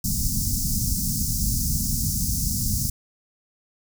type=band-stop noise; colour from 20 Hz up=pink; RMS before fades=-24 dBFS; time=0.04-2.9 s; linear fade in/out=5 ms; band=240 to 5100 Hz; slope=48 dB/octave; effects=none